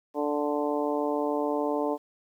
harmonic tone with a mistuned harmonic, 146.83 Hz, D3, in tune, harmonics 2 / 3 / 4 / 5 / 6 / 7, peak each -30 / -30 / -31 / -36 / -34 / -38 dBFS, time 0.14-1.98 s, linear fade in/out 50 ms, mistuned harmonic 7, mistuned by +16 cents, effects 10-bit

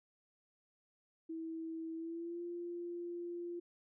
sine tone with pitch glide, 325.3 to 346.6 Hz, E4 to F4, -23 to -13 cents, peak -40 dBFS, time 1.29-3.6 s, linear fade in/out 10 ms, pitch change +110 cents, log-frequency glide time 1.95-2.42 s, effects none

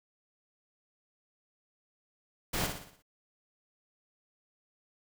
pink noise with echo, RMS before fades -32 dBFS, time 2.53-2.67 s, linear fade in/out 10 ms, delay 59 ms, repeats 6, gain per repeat -6 dB, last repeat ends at 3.024 s, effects none

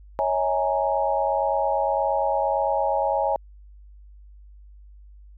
sine chord, A# half-diminished seventh, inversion first, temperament equal with one note detuned, 554.4 / 643.1 / 830.6 / 932.3 Hz, C#5 / E5 / G#5 / A#5, 0 / -43 / 0 / 0 cents, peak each -25 / -26 / -24 / -29 dBFS, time 0.19-3.36 s, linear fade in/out 0 ms, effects added 50 Hz sine -44 dBFS peak until 5.37 s

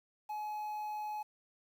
triangle tone with quantisation, 847 Hz, G#5, 34 cents sharp, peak -35 dBFS, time 0.29-1.23 s, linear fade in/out 10 ms, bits 10, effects none

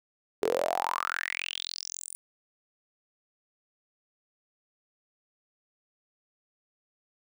sawtooth tone with high-pass filter sweep, 43.65 Hz, F1, in tune, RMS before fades -32 dBFS, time 0.42-2.15 s, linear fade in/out 0 ms, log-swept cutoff 400 to 9600 Hz, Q 8.7, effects none

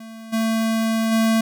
square tone with level steps, 223.8 Hz, A3, 30 cents sharp, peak -36 / -19 / -16 dBFS, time 0-1.41 s, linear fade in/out 5 ms, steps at 0.32 / 1.11 s, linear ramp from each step 20 ms, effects none

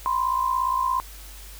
sine tone pair together, 987.8 / 1045.1 Hz, B5 / C6, 0 / -2 cents, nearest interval minor second, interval 98 cents, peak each -26 / -22 dBFS, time 0.06-1 s, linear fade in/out 0 ms, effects added 50 Hz sine -41 dBFS peak until 1.59 s + white hiss -45 dBFS RMS until 1.59 s

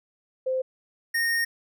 sine / square tone pair in turn, 519 / 1849.5 Hz, C5 / A#6, -14 / -14 cents, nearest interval octave + minor seventh, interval 2200 cents, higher second, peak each -23 dBFS, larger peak neither, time 0.46-0.62 / 1.14-1.45 s, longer second, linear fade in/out 10 ms, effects none

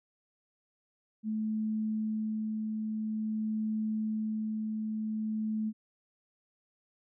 sine tone with tremolo, 217 Hz, A3, 24 cents flat, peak -29 dBFS, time 1.23-5.73 s, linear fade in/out 50 ms, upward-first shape sine, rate 0.49 Hz, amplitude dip 25%, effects none

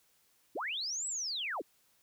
sine linear two-way sweep, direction up then down, 207.7 to 7960 to 207.7 Hz, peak -34 dBFS, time 0.55-1.62 s, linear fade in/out 10 ms, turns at 1.07 s, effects white hiss -70 dBFS RMS until 2.02 s

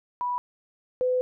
sine tone pair in turn, 982 / 504.8 Hz, B5 / B4, -10 / +38 cents, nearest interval octave, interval 1152 cents, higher first, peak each -25 / -21 dBFS, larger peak second, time 0.21-0.38 / 1.01-1.21 s, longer second, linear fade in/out 0 ms, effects none

